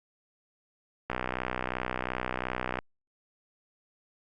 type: click train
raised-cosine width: 0.5 ms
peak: -15 dBFS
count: 107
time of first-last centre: 1.1-2.788 s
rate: 62.8 Hz
effects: Opus 48 kbps